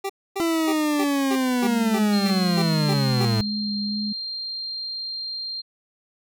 25% pulse tone bursts, 392 Hz, G4, in tune, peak -21 dBFS, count 11, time 0.04-3.256 s, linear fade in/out 10 ms, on 56 ms, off 260 ms
40% pulse linear sweep, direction down, 337.1 to 107.4 Hz, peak -19 dBFS, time 0.4-3.41 s, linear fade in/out 0 ms
sine tone with vibrato, 207.7 Hz, G#3, in tune, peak -25 dBFS, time 1.63-4.13 s, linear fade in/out 10 ms, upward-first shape sine, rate 2.2 Hz, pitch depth 19 cents each way
sine tone, 4186 Hz, C8, in tune, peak -28 dBFS, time 2.12-5.62 s, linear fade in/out 20 ms
effects none

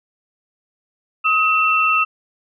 sine tone pair together, 1269 / 2692 Hz, D#6 / E7, +34 / +36 cents, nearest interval octave + minor second, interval 1302 cents, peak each -16 dBFS, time 1.24-2.05 s, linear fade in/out 20 ms, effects none

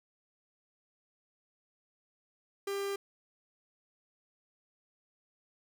45% pulse tone, 397.5 Hz, G4, 24 cents sharp, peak -33 dBFS, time 2.67-2.96 s, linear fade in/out 5 ms, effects none

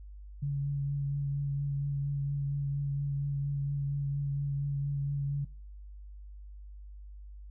sine tone with vibrato, 140.8 Hz, C#3, 27 cents sharp, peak -29 dBFS, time 0.42-5.45 s, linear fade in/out 10 ms, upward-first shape triangle, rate 4.3 Hz, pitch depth 20 cents each way, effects noise-tail reverb RT60 0.4 s tail -23 dB re dry + added 50 Hz sine -44 dBFS peak until 7.5 s

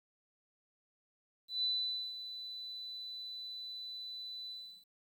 sine tone with ADSR envelope, 3992 Hz, B7, 18 cents sharp, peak -30 dBFS, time 1.48-4.86 s, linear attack 150 ms, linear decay 500 ms, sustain -12 dB, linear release 360 ms, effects 11-bit

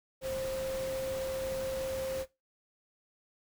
sine tone in noise, 529 Hz, C5, 19 cents sharp, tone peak -33 dBFS, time 0.21-2.26 s, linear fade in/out 50 ms, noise pink, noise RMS -43 dBFS, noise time 0.21-2.26 s, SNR +7 dB, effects noise-tail reverb RT60 0.2 s tail -17 dB re dry

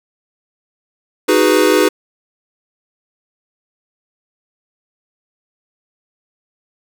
square chord, G# minor seventh, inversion second, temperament equal, 311.1 / 370 / 415.3 / 493.9 Hz, D#4 / F#4 / G#4 / B4, 0 / 0 / 0 / 0 cents, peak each -16 dBFS, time 1.28-1.89 s, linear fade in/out 10 ms, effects none

